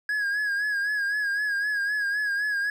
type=tone with vibrato; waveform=triangle; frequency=1656 Hz; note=G#6; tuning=5 cents flat; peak=-22 dBFS; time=0.09-2.7 s; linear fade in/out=2 ms; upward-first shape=sine; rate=3.9 Hz; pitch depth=55 cents each way; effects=none